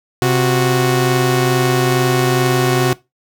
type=tone pair together; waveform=sawtooth; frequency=130 / 367.7 Hz; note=C3 / F#4; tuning=-11 / -11 cents; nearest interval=octave + tritone; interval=1800 cents; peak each=-11 dBFS; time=0.22-2.93 s; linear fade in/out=0 ms; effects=noise-tail reverb RT60 0.2 s tail -19 dB re dry